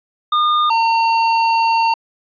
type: tone pair in turn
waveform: square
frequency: 1216 / 911 Hz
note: D#6 / A#5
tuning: -40 / -40 cents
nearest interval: perfect fourth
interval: 500 cents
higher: first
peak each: -13 dBFS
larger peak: neither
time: 0.32-0.7 / 0.7-1.94 s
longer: second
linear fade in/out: 5 ms
effects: resampled to 11025 Hz + 9-bit